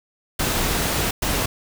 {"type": "noise bursts at uneven times", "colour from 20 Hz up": "pink", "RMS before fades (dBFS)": -22, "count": 2, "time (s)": [[0.39, 1.11], [1.22, 1.46]], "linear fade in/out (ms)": 5, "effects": []}